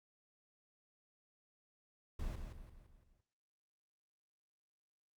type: noise with echo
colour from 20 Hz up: brown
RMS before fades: -41 dBFS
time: 2.19-2.36 s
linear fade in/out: 5 ms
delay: 170 ms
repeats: 5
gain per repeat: -6 dB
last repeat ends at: 3.21 s
effects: noise-tail reverb RT60 0.6 s tail -17 dB re dry + Opus 48 kbps